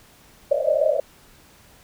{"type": "band-pass noise", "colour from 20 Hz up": "pink", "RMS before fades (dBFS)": -20, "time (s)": [0.51, 1], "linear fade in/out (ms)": 5, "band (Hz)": [540, 620], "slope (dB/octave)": 96, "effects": ["pink hiss -52 dBFS RMS until 1.83 s"]}